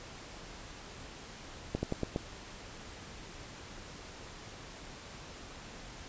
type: slowing click train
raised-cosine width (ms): 2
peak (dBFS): -18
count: 5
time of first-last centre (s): 1.75-2.161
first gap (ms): 80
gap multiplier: 1.17
effects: pink hiss -48 dBFS RMS until 6.08 s + resampled to 16000 Hz